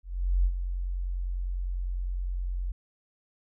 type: tone with ADSR envelope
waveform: sine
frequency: 44.92 Hz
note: F1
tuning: 50 cents sharp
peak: -19 dBFS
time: 0.03-2.72 s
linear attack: 420 ms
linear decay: 60 ms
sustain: -9 dB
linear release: 6 ms
effects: none